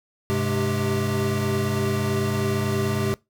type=tone cluster; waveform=square; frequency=100.5 / 129.7 / 210.3 / 392.3 Hz; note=G2 / C3 / G#3 / G4; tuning=+44 / -15 / +22 / +1 cents; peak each=-28 dBFS; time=0.3-3.14 s; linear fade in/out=0 ms; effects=noise-tail reverb RT60 0.2 s tail -22 dB re dry